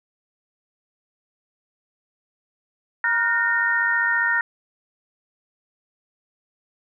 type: tone cluster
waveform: sine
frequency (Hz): 946 / 1415 / 1510 / 1837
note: A#5 / F6 / F#6 / A#6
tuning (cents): +25 / +22 / +35 / -26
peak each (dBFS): -28 / -24 / -27 / -20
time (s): 3.04-4.41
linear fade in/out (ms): 2
effects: none